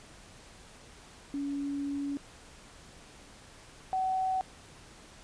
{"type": "tone pair in turn", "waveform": "sine", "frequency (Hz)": [282.4, 753.9], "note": ["C#4", "F#5"], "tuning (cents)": [32, 32], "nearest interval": "octave + perfect fourth", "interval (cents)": 1700, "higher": "second", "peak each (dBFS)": [-31, -27], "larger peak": "second", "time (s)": [[1.34, 2.17], [3.93, 4.41]], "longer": "first", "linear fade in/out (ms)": 0, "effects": ["pink hiss -53 dBFS RMS until 5.23 s", "resampled to 22050 Hz"]}